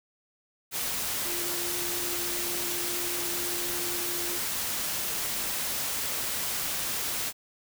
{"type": "tone in noise", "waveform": "sine", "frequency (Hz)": 349.4, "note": "F4", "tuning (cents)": 1, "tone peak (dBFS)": -38, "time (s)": [1.23, 4.4], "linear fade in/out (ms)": 50, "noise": "white", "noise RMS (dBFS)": -31, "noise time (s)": [0.71, 7.33], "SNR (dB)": -10, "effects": []}